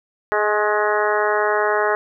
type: harmonic tone with a mistuned harmonic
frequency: 210 Hz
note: G#3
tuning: 19 cents sharp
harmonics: 2 / 3 / 4 / 5 / 6 / 7 / 8 / 9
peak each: -21 / -23 / -24 / -25 / -26 / -26 / -27 / -28 dBFS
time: 0.32-1.95 s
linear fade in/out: 0 ms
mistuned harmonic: 5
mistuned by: +24 cents
effects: none